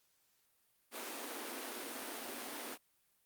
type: high-pass noise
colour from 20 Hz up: pink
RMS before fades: -44 dBFS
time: 0.91-2.78 s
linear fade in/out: 50 ms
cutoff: 230 Hz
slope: 96 dB/octave
effects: white hiss -75 dBFS RMS until 3.25 s + Opus 48 kbps